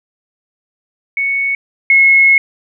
sine tone pair in turn, 2217 / 2175 Hz, C#7 / C#7, 0 / -33 cents, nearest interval unison, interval 33 cents, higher first, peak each -13 / -5 dBFS, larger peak second, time 1.17-1.55 / 1.9-2.38 s, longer second, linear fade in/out 2 ms, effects none

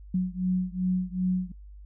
sine beating tone pair, 182.4 / 185 Hz, F#3 / F#3, -24 / 0 cents, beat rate 2.6 Hz, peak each -27 / -28 dBFS, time 0.14-1.52 s, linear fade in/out 5 ms, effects noise-tail reverb RT60 0.1 s tail -25 dB re dry + added 50 Hz sine -43 dBFS peak until 1.85 s

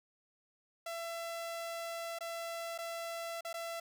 sawtooth tone with dropouts, 671 Hz, E5, 31 cents sharp, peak -35 dBFS, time 0.86-3.8 s, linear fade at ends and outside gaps 5 ms, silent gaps 2.188-2.207 / 2.779-2.786 / 3.409-3.448 / 3.53-3.54 s, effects none

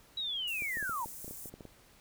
sine linear sweep, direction down, 3923 to 875 Hz, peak -33 dBFS, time 0.17-1.05 s, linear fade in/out 5 ms
white high-pass noise, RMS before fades -46 dBFS, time 0.47-1.5 s, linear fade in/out 10 ms, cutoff 6800 Hz, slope 24 dB/octave
clicks, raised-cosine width 2 ms, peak -33 dBFS, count 12, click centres 0.622 / 0.771 / 0.827 / 0.895 / 1.059 / 1.245 / 1.28 / 1.31 / 1.458 / 1.54 / 1.608 / 1.653 s
effects pink hiss -61 dBFS RMS until 2 s

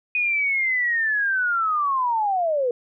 sine linear sweep, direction down, 2489 to 470 Hz, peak -19 dBFS, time 0.15-2.71 s, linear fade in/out 2 ms, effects none

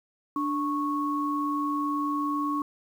sine tone pair together, 293.7 / 1103.8 Hz, D4 / C#6, 0 / -8 cents, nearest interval octave + major seventh, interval 2292 cents, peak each -28 dBFS, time 0.36-2.62 s, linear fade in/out 2 ms, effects 9-bit

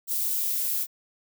violet noise with high-pass filter sweep, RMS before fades -27 dBFS, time 0.07-0.87 s, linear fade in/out 50 ms, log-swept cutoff 3700 to 1100 Hz, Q 0.8, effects none

